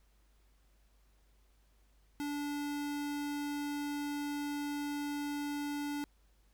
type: tone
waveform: square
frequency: 290 Hz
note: D4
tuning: 22 cents flat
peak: -36 dBFS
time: 2.2-6.04 s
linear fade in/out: 0 ms
effects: added 50 Hz sine -65 dBFS peak until 6.53 s + pink hiss -74 dBFS RMS until 6.53 s